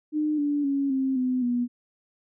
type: tone with pitch steps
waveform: sine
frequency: 303.6 / 290.4 / 277.8 / 265.7 / 254.1 / 243.1 Hz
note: D#4 / D4 / C#4 / C4 / B3 / B3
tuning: -42 / -19 / +4 / +27 / +49 / -27 cents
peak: -22 dBFS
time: 0.12-1.68 s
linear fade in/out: 50 ms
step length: 260 ms
effects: none